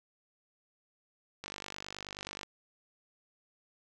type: click train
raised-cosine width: 0.2 ms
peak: -23 dBFS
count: 50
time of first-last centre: 1.44-2.432 s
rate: 49.4 Hz
effects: none